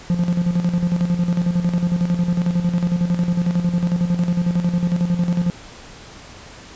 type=tone with tremolo; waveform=triangle; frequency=174.61 Hz; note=F3; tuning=in tune; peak=-12 dBFS; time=0.1-5.5 s; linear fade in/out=0 ms; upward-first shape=square; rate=11 Hz; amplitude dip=60%; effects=pink hiss -40 dBFS RMS until 6.75 s + resampled to 16000 Hz